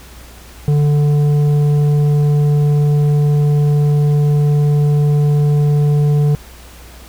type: tone with tanh clipping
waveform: sine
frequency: 146.83 Hz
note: D3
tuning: in tune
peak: -11 dBFS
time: 0.68-6.35 s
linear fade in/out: 0 ms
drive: 8 dB
effects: added 60 Hz sine -37 dBFS peak until 7.08 s + pink hiss -40 dBFS RMS until 7.08 s